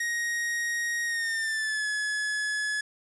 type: tone with pitch glide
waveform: 45% pulse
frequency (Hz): 1878 to 1702.4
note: A#6 to G#6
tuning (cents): +12 to +42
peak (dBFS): -27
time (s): 0-2.81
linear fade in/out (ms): 5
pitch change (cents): -170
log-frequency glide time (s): 1.05-1.87
effects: resampled to 24000 Hz + 9-bit